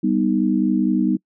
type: chord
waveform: sine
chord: G augmented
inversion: none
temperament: equal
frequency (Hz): 196 / 246.9 / 311.1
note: G3 / B3 / D#4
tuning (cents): 0 / 0 / 0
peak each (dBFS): -20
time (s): 0.03-1.17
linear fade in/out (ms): 10
effects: noise-tail reverb RT60 0.1 s tail -26 dB re dry